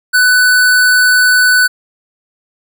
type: tone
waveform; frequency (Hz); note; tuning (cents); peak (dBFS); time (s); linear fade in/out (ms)
square; 1495; F#6; +17; -7; 0.13-1.68; 20
effects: none